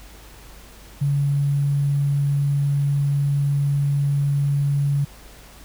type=tone with sample-and-hold; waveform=sine; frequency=141.8 Hz; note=C#3; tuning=40 cents sharp; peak=-17 dBFS; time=1.01-5.05 s; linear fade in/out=10 ms; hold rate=11025 Hz; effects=added 50 Hz sine -45 dBFS peak until 5.64 s + pink hiss -46 dBFS RMS until 5.64 s